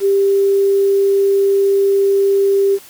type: tone with quantisation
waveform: sine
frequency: 395 Hz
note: G4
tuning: 13 cents sharp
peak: -10 dBFS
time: 0-2.79 s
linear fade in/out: 50 ms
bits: 6
effects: white hiss -41 dBFS RMS until 2.89 s